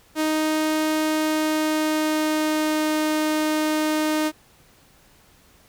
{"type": "tone with pitch glide", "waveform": "sawtooth", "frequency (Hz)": [311.1, 308.4], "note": ["D#4", "D#4"], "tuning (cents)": [0, -15], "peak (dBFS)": -16, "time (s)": [0.15, 4.32], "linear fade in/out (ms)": 50, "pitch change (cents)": -15, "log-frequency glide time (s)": [1, 2.89], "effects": ["pink hiss -55 dBFS RMS until 5.68 s"]}